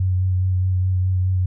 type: tone with vibrato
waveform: sine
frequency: 92.5 Hz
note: F#2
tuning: in tune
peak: -16 dBFS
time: 0-1.46 s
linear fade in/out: 5 ms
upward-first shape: sine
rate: 4.8 Hz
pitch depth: 20 cents each way
effects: none